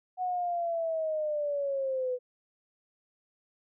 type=linear sweep; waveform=sine; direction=down; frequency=740 to 494.9 Hz; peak=-28 dBFS; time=0.17-2.19 s; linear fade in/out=50 ms; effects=none